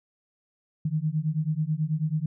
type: beating tone pair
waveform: sine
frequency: 150.8 / 160 Hz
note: D3 / D#3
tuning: +46 / +49 cents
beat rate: 9.2 Hz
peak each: -27 dBFS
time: 0.85-2.26 s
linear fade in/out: 5 ms
effects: none